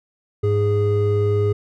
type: tone pair together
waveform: triangle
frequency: 103.4 / 413.6 Hz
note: G#2 / G#4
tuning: -7 / -7 cents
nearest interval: 2 octaves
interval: 2400 cents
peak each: -16 / -17 dBFS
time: 0.43-1.53 s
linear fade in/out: 10 ms
effects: none